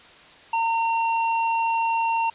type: tone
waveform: square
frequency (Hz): 913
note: A#5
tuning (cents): -36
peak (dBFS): -21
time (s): 0.53-2.3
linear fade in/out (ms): 5
effects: white hiss -48 dBFS RMS until 2.34 s + resampled to 8000 Hz